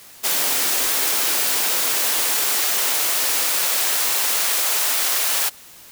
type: noise with high-pass filter sweep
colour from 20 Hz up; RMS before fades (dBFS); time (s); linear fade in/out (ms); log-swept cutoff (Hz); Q
white; -20; 0.23-5.5; 20; 270 to 570; 0.78
effects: white hiss -44 dBFS RMS until 5.91 s